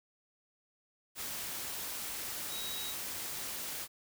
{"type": "tone in noise", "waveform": "sine", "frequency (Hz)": 3829, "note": "A#7", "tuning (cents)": 46, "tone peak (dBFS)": -41, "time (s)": [2.49, 2.95], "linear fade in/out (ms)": 50, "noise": "white", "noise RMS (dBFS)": -40, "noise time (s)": [1.15, 3.88], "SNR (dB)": -4, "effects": []}